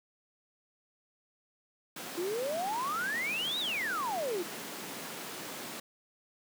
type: high-pass noise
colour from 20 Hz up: pink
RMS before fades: -42 dBFS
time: 1.96-5.8 s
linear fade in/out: 5 ms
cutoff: 180 Hz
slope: 24 dB/octave
type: exponential two-way sweep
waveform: sine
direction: up then down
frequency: 329.6 to 3951 to 329.6 Hz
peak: -31 dBFS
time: 2.17-4.43 s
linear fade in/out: 10 ms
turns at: 3.59 s
effects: none